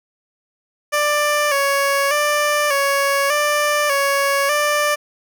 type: tone with vibrato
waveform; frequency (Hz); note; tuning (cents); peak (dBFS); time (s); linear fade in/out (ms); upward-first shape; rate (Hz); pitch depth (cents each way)
15% pulse; 574; D5; -40; -9; 0.92-4.96; 20; square; 0.84; 52
effects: none